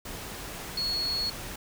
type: tone in noise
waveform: sine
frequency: 4346 Hz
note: C#8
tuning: 35 cents flat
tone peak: -27 dBFS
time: 0.77-1.3 s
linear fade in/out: 5 ms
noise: pink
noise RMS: -39 dBFS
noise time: 0.05-1.56 s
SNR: +9 dB
effects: none